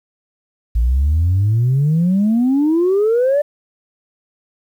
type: exponential sweep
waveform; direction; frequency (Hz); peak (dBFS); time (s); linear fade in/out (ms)
sine; up; 55 to 597; -10; 0.75-3.42; 10
effects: tanh soft clip ceiling -9 dBFS + 8-bit